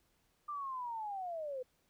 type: linear sweep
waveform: sine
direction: down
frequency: 1198 to 493.9 Hz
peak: -38 dBFS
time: 0.48-1.63 s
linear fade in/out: 10 ms
effects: pink hiss -75 dBFS RMS until 1.89 s